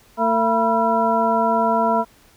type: harmonic tone with a mistuned harmonic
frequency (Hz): 225.8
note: A3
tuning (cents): +45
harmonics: 1 / 2 / 3 / 4 / 6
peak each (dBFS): -23 / -25 / -20 / -19 / -26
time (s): 0.17-2.05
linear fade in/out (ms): 50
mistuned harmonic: 4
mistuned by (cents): +130
effects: pink hiss -53 dBFS RMS until 2.36 s